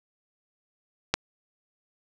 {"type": "click", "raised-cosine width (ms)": 0.2, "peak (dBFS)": -4, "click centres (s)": 1.14, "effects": []}